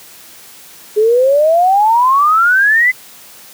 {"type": "exponential sweep", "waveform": "sine", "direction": "up", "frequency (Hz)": [415.3, 2056], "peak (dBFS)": -7, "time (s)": [0.96, 2.92], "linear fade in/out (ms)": 20, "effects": ["white hiss -38 dBFS RMS until 3.53 s", "high-pass 100 Hz 12 dB/octave"]}